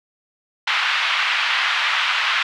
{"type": "band-pass noise", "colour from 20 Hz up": "white", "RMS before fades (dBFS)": -20, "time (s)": [0.67, 2.43], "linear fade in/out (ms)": 5, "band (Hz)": [1000, 3200], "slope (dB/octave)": 24, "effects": []}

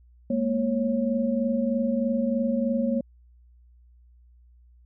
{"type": "tone cluster", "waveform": "sine", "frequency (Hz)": [211.8, 235, 548], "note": ["G#3", "A#3", "C#5"], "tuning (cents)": [34, 14, -20], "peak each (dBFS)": [-29, -24, -28], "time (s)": [0.3, 3.01], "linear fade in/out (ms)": 5, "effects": ["added 60 Hz sine -52 dBFS peak until 4.85 s"]}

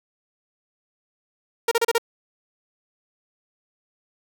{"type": "tone bursts", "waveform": "sawtooth", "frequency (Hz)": 464.7, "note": "A#4", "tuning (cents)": -5, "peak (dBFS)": -13, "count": 5, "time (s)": [1.68, 1.982], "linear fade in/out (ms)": 5, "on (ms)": 34, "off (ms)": 33, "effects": []}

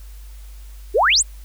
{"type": "exponential sweep", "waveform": "sine", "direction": "up", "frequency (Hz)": [357.2, 9510], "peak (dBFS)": -12, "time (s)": [0.94, 1.23], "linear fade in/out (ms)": 20, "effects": ["added 50 Hz sine -35 dBFS peak until 1.44 s", "white hiss -51 dBFS RMS until 1.44 s"]}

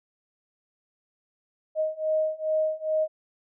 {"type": "beating tone pair", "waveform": "sine", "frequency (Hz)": [624, 626.4], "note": ["D#5", "D#5"], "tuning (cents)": [5, 11], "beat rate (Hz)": 2.4, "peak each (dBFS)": [-27, -26], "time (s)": [1.75, 3.08], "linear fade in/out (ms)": 50, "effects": []}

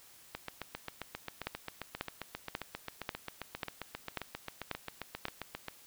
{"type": "two click trains", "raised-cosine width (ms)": 0.3, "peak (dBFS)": [-18, -22], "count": [8, 41], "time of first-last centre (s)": [[1.47, 5.254], [0.35, 5.683]], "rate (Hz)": [1.85, 7.5], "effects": ["white hiss -58 dBFS RMS until 5.86 s"]}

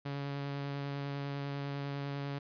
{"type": "tone with vibrato", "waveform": "sawtooth", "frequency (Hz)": 140.9, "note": "C#3", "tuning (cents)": 29, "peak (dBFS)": -32, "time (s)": [0.05, 2.39], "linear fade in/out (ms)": 10, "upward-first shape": "sine", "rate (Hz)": 10, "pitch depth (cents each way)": 11, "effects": ["resampled to 11025 Hz"]}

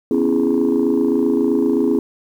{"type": "chord", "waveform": "sine", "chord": "C# minor seventh", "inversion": "third", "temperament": "just", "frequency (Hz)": [249.5, 277.2, 332.6, 415.8], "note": ["B3", "C#4", "E4", "G#4"], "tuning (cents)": [18, 0, 16, 2], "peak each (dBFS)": -18, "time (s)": [0.11, 1.99], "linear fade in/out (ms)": 2, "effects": ["tanh soft clip ceiling -8 dBFS", "8-bit"]}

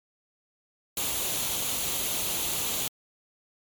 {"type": "noise with comb filter", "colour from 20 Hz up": "white", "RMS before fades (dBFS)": -29, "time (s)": [0.97, 2.88], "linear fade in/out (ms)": 2, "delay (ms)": 0.29, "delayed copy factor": 0.5, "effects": ["MP3 96 kbps"]}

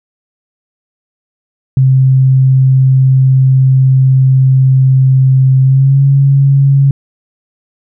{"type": "tone with pitch glide", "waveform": "sine", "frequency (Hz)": [131.9, 138.06], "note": ["C3", "C#3"], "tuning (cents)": [14, -7], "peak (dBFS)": -4, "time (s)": [1.77, 6.91], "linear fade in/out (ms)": 2, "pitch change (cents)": 79, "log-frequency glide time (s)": [5.62, 6.02], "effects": []}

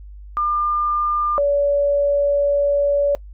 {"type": "tone pair in turn", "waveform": "sine", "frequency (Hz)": [1201, 570.7], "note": ["D6", "D5"], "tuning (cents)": [38, -50], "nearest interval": "octave + minor second", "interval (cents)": 1288, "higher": "first", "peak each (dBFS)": [-17, -14], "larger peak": "second", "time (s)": [[0.37, 1.38], [1.38, 3.15]], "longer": "second", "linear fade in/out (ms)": 0, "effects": ["noise-tail reverb RT60 0.1 s tail -22 dB re dry", "added 50 Hz sine -35 dBFS peak until 3.33 s"]}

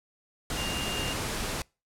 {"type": "tone in noise", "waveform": "sine", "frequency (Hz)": 2809, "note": "F7", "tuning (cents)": 9, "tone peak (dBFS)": -34, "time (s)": [0.57, 1.13], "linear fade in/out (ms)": 2, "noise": "pink", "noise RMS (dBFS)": -32, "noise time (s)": [0.5, 1.62], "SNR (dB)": -5, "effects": ["noise-tail reverb RT60 0.3 s tail -26 dB re dry", "low-pass 11000 Hz 12 dB/octave"]}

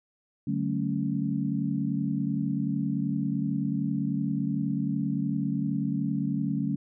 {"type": "chord", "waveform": "sine", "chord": "D major seventh", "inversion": "none", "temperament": "equal with one note detuned", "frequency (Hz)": [146.83, 189.54, 220, 277.2], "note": ["D3", "F#3", "A3", "C#4"], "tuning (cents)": [0, 42, 0, 0], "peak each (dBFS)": -31, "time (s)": [0.47, 6.76], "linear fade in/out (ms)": 5, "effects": []}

